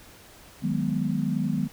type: chord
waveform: sine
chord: G# minor seventh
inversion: second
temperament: equal with one note detuned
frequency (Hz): 155.56 / 185 / 207.7 / 245.1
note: D#3 / F#3 / G#3 / B3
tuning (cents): 0 / 0 / 0 / -13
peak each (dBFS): -29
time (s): 0.62-1.68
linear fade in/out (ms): 20
effects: pink hiss -50 dBFS RMS until 1.72 s